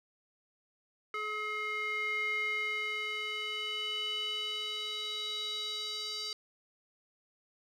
square tone with band-pass filter sweep, 425.9 Hz, G#4, 44 cents sharp, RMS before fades -36 dBFS, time 1.14-6.33 s, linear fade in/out 2 ms, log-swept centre 1700 to 4500 Hz, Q 5.1, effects none

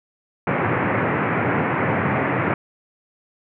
pink band-pass noise, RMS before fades -21 dBFS, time 0.47-2.54 s, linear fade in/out 2 ms, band 100 to 2300 Hz, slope 48 dB/octave, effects none

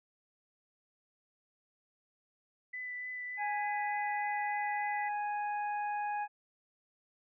sine tone with vibrato, 1994 Hz, B6, 16 cents sharp, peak -38 dBFS, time 2.73-5.09 s, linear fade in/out 10 ms, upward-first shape triangle, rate 3.4 Hz, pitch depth 13 cents each way
harmonic tone, 830 Hz, G#5, 1 cent flat, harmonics 1 / 2 / 3, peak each -33 / -43 / -48 dBFS, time 3.37-6.28 s, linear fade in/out 50 ms
effects none

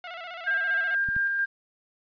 15% pulse tone with vibrato, 692 Hz, F5, 16 cents flat, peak -30 dBFS, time 0.04-0.95 s, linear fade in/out 2 ms, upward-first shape square, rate 15 Hz, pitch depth 70 cents each way
sine tone with tremolo, 1600 Hz, G6, 35 cents sharp, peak -22 dBFS, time 0.46-1.46 s, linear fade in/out 20 ms, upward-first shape square, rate 4.3 Hz, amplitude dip 25%
clicks, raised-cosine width 5 ms, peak -26 dBFS, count 2, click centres 1.088 / 1.165 s
effects resampled to 11025 Hz + 10-bit

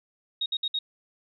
sine tone bursts, 3752 Hz, A#7, 11 cents sharp, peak -25 dBFS, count 4, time 0.41-0.79 s, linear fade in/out 5 ms, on 50 ms, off 60 ms, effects none

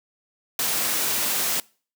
white noise, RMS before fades -24 dBFS, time 0.59-1.6 s, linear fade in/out 2 ms, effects noise-tail reverb RT60 0.4 s tail -24 dB re dry + high-pass 150 Hz 12 dB/octave

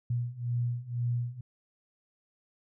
sine beating tone pair, 119.4 / 121.4 Hz, A#2 / B2, +42 / -29 cents, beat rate 2 Hz, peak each -33 / -31 dBFS, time 0.1-1.41 s, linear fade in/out 5 ms, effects none

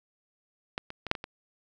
clicks, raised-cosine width 0.3 ms, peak -15 / -23 / -20 / -6 / -20 / -21 dBFS, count 6, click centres 0.779 / 0.904 / 1.067 / 1.114 / 1.152 / 1.241 s, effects none

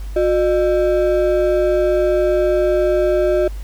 triangle ring-modulated tone, 484.9 Hz, B4, 32 cents flat, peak -8 dBFS, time 0.16-3.48 s, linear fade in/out 5 ms, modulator 124 Hz, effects added 50 Hz sine -25 dBFS peak until 3.63 s + pink hiss -45 dBFS RMS until 3.63 s

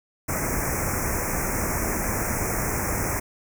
pink band-stop noise, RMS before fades -26 dBFS, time 0.28-3.2 s, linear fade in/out 10 ms, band 2400 to 5500 Hz, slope 96 dB/octave, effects none

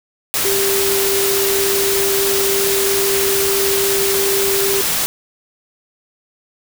sine tone in noise, 393.9 Hz, G4, 8 cents sharp, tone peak -17 dBFS, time 0.45-4.81 s, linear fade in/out 0 ms, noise white, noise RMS -18 dBFS, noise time 0.34-5.06 s, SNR -2 dB, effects none

